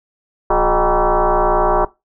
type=tone with frequency modulation; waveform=sine; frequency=166.2 Hz; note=E3; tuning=15 cents sharp; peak=-11 dBFS; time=0.5-1.85 s; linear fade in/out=5 ms; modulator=195 Hz; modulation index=5.3; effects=noise-tail reverb RT60 0.2 s tail -19 dB re dry